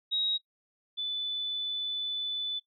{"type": "tone pair in turn", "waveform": "sine", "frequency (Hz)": [3801, 3493], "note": ["A#7", "A7"], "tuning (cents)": [33, -13], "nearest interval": "minor second", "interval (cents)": 146, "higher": "first", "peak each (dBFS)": [-27, -30], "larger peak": "first", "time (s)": [[0.11, 0.38], [0.97, 2.6]], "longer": "second", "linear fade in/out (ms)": 20, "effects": ["noise-tail reverb RT60 0.1 s tail -17 dB re dry"]}